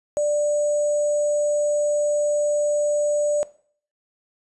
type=tone with sample-and-hold; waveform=sine; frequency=590 Hz; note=D5; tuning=8 cents sharp; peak=-18 dBFS; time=0.17-3.43 s; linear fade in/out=0 ms; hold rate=7350 Hz; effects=noise-tail reverb RT60 0.5 s tail -18 dB re dry + resampled to 24000 Hz